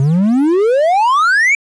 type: exponential sweep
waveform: triangle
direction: up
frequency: 130.81 to 2349 Hz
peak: -7 dBFS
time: 0-1.55 s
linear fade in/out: 2 ms
effects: resampled to 22050 Hz + 7-bit